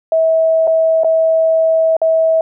sine tone with dropouts, 647 Hz, E5, 32 cents flat, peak -9 dBFS, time 0.12-2.41 s, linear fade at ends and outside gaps 2 ms, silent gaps 0.672-0.676 / 1.035-1.045 / 1.967-2.016 s, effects none

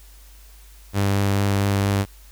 sawtooth tone with vibrato, 99.6 Hz, G2, 28 cents sharp, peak -14 dBFS, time 0.93-2.06 s, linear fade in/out 50 ms, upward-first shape sine, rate 4.4 Hz, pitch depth 10 cents each way, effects added 50 Hz sine -44 dBFS peak until 2.31 s + white hiss -52 dBFS RMS until 2.31 s

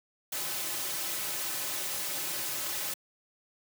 white noise with comb filter, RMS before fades -34 dBFS, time 0.32-2.94 s, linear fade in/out 5 ms, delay 4.3 ms, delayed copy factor -0.7, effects high-pass 150 Hz 12 dB/octave

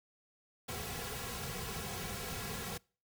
pink noise with comb filter, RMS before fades -41 dBFS, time 0.68-2.78 s, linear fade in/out 10 ms, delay 3.3 ms, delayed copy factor -0.9, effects noise-tail reverb RT60 0.4 s tail -26 dB re dry

